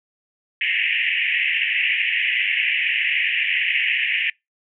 white band-pass noise, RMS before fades -21 dBFS, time 0.61-4.3 s, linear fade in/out 2 ms, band 1800 to 2900 Hz, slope 96 dB/octave, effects noise-tail reverb RT60 0.2 s tail -26 dB re dry

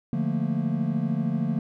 triangle chord, Bb major seventh, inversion first, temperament equal, 146.83 / 174.61 / 220 / 233.1 Hz, D3 / F3 / A3 / Bb3, 0 / 0 / 0 / 0 cents, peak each -27 dBFS, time 0.13-1.59 s, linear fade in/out 2 ms, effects none

